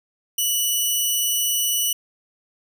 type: tone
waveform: 10% pulse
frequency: 2954 Hz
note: F#7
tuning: 3 cents flat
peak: -11 dBFS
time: 0.38-1.93 s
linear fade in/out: 5 ms
effects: none